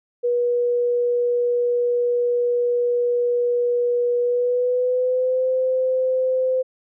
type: tone with pitch glide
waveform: sine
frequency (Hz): 484 to 515.8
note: B4 to C5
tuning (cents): -35 to -25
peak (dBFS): -17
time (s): 0.23-6.63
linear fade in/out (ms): 20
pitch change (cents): +110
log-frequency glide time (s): 4.19-5.48
effects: none